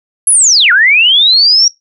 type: linear two-way sweep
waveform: sine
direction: down then up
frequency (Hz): 10940 to 1379 to 5680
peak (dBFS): -4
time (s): 0.27-1.68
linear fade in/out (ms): 2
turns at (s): 0.72
effects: noise-tail reverb RT60 0.2 s tail -23 dB re dry